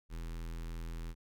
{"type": "tone with notch filter", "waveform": "square", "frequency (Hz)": 41.41, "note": "E1", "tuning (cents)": 9, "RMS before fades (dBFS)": -41, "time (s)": [0.09, 1.15], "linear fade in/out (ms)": 50, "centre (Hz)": 650, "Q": 1.6, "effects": []}